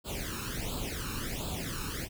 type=noise with flanger; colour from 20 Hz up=pink; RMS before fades=-36 dBFS; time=0.04-2.09 s; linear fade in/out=50 ms; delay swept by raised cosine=0.25 to 0.76 ms; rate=1.4 Hz; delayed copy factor=+0.85; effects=none